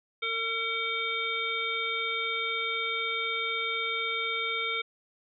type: harmonic tone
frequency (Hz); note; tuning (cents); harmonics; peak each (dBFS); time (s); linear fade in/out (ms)
454; A#4; -46; 1 / 3 / 5 / 7 / 8; -38 / -35 / -31 / -39 / -35; 0.22-4.82; 10
effects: none